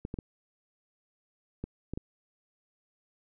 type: clicks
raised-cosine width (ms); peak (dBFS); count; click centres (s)
3; -22; 6; 0.051 / 0.141 / 0.188 / 1.64 / 1.936 / 1.975
effects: none